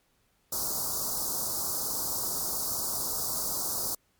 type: band-stop noise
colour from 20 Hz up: white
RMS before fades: -31 dBFS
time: 0.52-3.95 s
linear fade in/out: 5 ms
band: 1300 to 4500 Hz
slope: 48 dB/octave
effects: pink hiss -70 dBFS RMS until 4.19 s + MP3 96 kbps